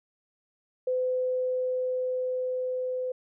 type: tone with level ramp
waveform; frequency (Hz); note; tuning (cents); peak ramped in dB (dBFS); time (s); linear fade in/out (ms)
sine; 508; B4; +49; -24 to -28; 0.87-3.12; 5
effects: none